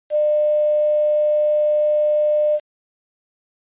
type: tone with quantisation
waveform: sine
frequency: 601 Hz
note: D5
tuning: 40 cents sharp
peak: -14 dBFS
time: 0.1-2.6 s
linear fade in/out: 50 ms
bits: 7
effects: resampled to 8000 Hz